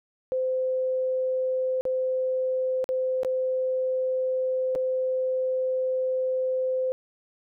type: tone with dropouts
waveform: sine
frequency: 516 Hz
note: C5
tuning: 24 cents flat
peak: -23 dBFS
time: 0.32-6.92 s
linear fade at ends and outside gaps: 0 ms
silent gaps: 1.81-1.853 / 2.842-2.89 / 3.233-3.248 / 4.751-4.758 s
effects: none